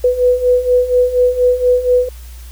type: beating tone pair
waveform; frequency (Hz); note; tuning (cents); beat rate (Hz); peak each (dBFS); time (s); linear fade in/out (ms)
sine; 493.9 / 498.1; B4 / B4; 0 / +15; 4.2; -15 / -11; 0.04-2.09; 5
effects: added 60 Hz sine -30 dBFS peak until 2.51 s + white hiss -43 dBFS RMS until 2.51 s